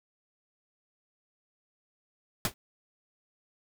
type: noise with exponential decay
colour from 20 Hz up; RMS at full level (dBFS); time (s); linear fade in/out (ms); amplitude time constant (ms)
pink; -23; 2.45-2.54; 1; 18
effects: none